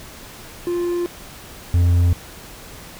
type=tone pair in turn; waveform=triangle; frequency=349.2 / 87.3 Hz; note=F4 / F2; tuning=0 / 0 cents; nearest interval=2 octaves; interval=2400 cents; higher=first; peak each=-17 / -10 dBFS; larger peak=second; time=0.67-1.06 / 1.74-2.13 s; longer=neither; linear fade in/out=0 ms; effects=pink hiss -39 dBFS RMS until 2.99 s